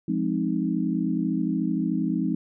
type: chord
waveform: sine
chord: F minor seventh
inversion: none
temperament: equal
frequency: 174.61 / 207.7 / 261.6 / 311.1 Hz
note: F3 / Ab3 / C4 / Eb4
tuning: 0 / 0 / 0 / 0 cents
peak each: -28 dBFS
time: 0.08-2.35 s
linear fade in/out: 5 ms
effects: none